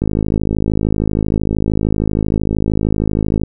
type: click train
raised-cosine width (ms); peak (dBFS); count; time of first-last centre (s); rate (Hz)
3; -3; 182; 0.02-3.435; 53
effects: none